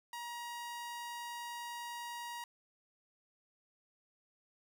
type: tone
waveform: sawtooth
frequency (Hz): 950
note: A#5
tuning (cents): +33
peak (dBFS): -38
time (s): 0.13-2.44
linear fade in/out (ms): 2
effects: none